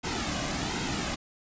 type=noise with flanger; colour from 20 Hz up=pink; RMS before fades=-31 dBFS; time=0.03-1.16 s; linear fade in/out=20 ms; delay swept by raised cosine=1.7 to 2.24 ms; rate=1.3 Hz; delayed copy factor=-0.6; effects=resampled to 16000 Hz